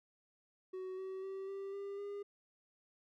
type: tone with pitch steps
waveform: triangle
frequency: 373.6 / 379.7 / 385.9 / 392.2 / 398.6 / 405.1 Hz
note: F#4 / F#4 / G4 / G4 / G4 / G#4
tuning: +17 / +45 / -27 / +1 / +29 / -43 cents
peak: -39 dBFS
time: 0.73-2.23 s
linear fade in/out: 10 ms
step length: 250 ms
effects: none